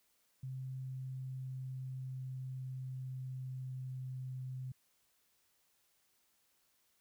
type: tone with pitch glide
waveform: sine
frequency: 130.81 to 129.16 Hz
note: C3 to C3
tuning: 0 to -22 cents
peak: -40 dBFS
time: 0.43-4.72 s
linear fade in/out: 5 ms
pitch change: -22 cents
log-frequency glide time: 0.64-4.37 s
effects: white hiss -75 dBFS RMS until 7 s